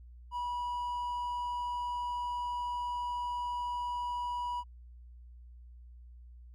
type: tone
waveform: triangle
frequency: 974 Hz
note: B5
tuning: 24 cents flat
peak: -31 dBFS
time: 0.31-4.64 s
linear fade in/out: 50 ms
effects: added 60 Hz sine -49 dBFS peak until 6.54 s + Opus 48 kbps